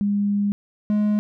sine / triangle tone pair in turn, 203.2 / 209.5 Hz, G#3 / G#3, -38 / +15 cents, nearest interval minor second, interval 53 cents, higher second, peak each -18 / -15 dBFS, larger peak second, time 0.01-0.52 / 0.9-1.19 s, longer first, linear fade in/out 0 ms, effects none

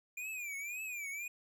square tone with vibrato, 2400 Hz, D7, 37 cents sharp, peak -40 dBFS, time 0.17-1.28 s, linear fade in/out 5 ms, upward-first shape triangle, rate 1.9 Hz, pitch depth 160 cents each way, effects none

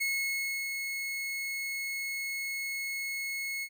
40% pulse tone with ADSR envelope, 2181 Hz, C#7, 29 cents flat, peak -27 dBFS, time 0-3.69 s, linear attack 15 ms, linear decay 660 ms, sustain -5 dB, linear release 62 ms, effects none

